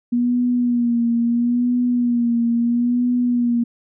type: tone with vibrato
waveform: sine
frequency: 239.7 Hz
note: A#3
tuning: 48 cents sharp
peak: -15 dBFS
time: 0.12-3.64 s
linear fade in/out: 10 ms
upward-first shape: sine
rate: 0.75 Hz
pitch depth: 43 cents each way
effects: none

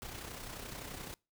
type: noise with amplitude modulation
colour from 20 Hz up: pink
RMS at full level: -43 dBFS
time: 0.02-1.14 s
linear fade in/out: 0 ms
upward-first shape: sine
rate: 31.6 Hz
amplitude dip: 50%
effects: noise-tail reverb RT60 0.3 s tail -26 dB re dry

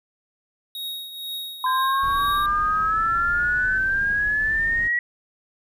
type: tone with tremolo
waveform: square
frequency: 3763 Hz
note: A#7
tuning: 16 cents sharp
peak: -28 dBFS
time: 0.75-2.46 s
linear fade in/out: 2 ms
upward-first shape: triangle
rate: 2.1 Hz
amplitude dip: 65%
type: exponential sweep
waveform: sine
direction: up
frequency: 1016 to 1933 Hz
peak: -19 dBFS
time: 1.64-4.99 s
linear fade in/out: 2 ms
type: tone with pitch glide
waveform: sine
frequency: 1600 to 1734.8 Hz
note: G6 to A6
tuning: +35 to -25 cents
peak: -28 dBFS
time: 1.66-3.78 s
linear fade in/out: 5 ms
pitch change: +140 cents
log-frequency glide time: 2.83-3 s
type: noise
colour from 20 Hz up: brown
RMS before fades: -36 dBFS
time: 2.03-4.88 s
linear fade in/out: 2 ms
effects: none

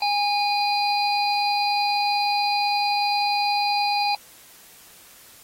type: harmonic tone with a mistuned harmonic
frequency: 820 Hz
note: G#5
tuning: 22 cents flat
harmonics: 1 / 3 / 5 / 6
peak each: -21 / -28 / -28 / -29 dBFS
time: 0.02-4.15 s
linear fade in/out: 2 ms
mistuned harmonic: 6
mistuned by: -51 cents
effects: white hiss -49 dBFS RMS until 5.43 s + AAC 48 kbps

